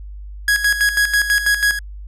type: tone with tremolo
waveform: 45% pulse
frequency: 1661.2 Hz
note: G#6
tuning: in tune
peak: -12 dBFS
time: 0.48-1.79 s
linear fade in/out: 2 ms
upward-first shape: square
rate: 6.1 Hz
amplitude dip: 65%
effects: added 50 Hz sine -30 dBFS peak until 2.07 s + resampled to 32000 Hz